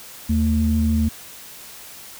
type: tone pair together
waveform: sine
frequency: 79 / 223.4 Hz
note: D#2 / A3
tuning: +27 / +27 cents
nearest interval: octave + tritone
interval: 1800 cents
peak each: -18 dBFS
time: 0.29-1.09 s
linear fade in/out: 10 ms
effects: tanh soft clip ceiling -8 dBFS + white hiss -40 dBFS RMS until 2.19 s